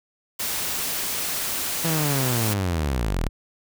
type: noise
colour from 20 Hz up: white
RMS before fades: -27 dBFS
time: 0.39-2.54 s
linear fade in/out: 10 ms
type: linear sweep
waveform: sawtooth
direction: down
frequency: 167.4 to 33 Hz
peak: -18 dBFS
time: 1.84-3.29 s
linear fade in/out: 10 ms
effects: none